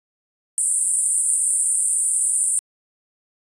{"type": "band-pass noise", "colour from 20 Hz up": "pink", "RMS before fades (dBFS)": -20, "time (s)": [0.58, 2.59], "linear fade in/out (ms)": 0, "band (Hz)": [8400, 9600], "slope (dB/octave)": 96, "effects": ["resampled to 24000 Hz"]}